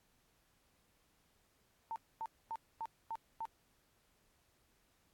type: tone bursts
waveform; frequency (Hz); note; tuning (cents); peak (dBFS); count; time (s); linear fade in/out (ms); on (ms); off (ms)
sine; 902; A5; +43; -38; 6; 1.91-3.454; 0; 49; 250
effects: pink hiss -74 dBFS RMS until 5.13 s + AAC 64 kbps